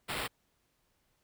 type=noise with sample-and-hold; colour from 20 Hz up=white; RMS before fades=-36 dBFS; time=0.08-0.28 s; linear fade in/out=20 ms; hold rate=6300 Hz; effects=pink hiss -75 dBFS RMS until 1.23 s